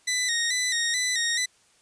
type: tone with vibrato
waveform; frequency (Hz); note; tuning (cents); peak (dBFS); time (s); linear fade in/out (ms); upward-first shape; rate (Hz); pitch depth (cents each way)
15% pulse; 1929; B6; -41; -17; 0.07-1.46; 10; square; 2.3; 59
effects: white hiss -61 dBFS RMS until 1.81 s + resampled to 22050 Hz